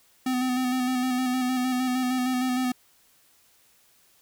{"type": "tone with vibrato", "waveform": "square", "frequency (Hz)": 253.7, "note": "B3", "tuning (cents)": 47, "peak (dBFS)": -24, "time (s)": [0.26, 2.72], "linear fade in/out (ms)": 5, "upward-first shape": "square", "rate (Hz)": 6.5, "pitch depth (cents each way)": 24, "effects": ["white hiss -61 dBFS RMS until 4.21 s"]}